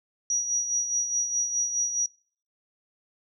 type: tone with tremolo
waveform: sine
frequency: 5790 Hz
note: F#8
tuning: 38 cents flat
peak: -21 dBFS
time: 0.3-2.06 s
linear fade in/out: 2 ms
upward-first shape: sine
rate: 4.8 Hz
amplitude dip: 55%
effects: noise-tail reverb RT60 0.5 s tail -25 dB re dry